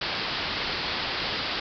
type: low-pass noise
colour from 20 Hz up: white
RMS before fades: -30 dBFS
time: 0.01-1.6 s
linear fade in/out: 5 ms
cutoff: 5000 Hz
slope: 96 dB/octave
effects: none